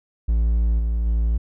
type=tone with level steps; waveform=triangle; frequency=56.4 Hz; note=A1; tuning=44 cents sharp; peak=-14 / -17 / -15 dBFS; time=0.28-1.38 s; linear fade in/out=10 ms; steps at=0.78 / 1.05 s; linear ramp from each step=20 ms; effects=none